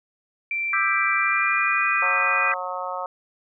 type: tone with pitch glide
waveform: sine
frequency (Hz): 2349 to 2463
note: D7 to D#7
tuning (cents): 0 to -18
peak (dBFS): -23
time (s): 0.51-2.52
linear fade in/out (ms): 2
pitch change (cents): +82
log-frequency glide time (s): 1.14-1.86
type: chord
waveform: sine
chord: E minor seventh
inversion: third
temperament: just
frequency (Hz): 1186.7 / 1318.5 / 1582.2 / 1977.8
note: D6 / E6 / G6 / B6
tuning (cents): +18 / 0 / +16 / +2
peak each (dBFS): -26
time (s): 0.73-2.54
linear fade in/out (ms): 2
type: harmonic tone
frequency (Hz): 182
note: F#3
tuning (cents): -28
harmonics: 3 / 4 / 5 / 6 / 7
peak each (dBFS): -33 / -33 / -33 / -33 / -33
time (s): 2.02-3.06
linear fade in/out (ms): 2
effects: none